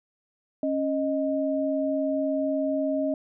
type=tone pair together; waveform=sine; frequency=274.4 / 622 Hz; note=C#4 / D#5; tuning=-17 / -1 cents; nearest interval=octave + major second; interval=1416 cents; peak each=-26 dBFS; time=0.63-3.14 s; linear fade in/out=2 ms; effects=none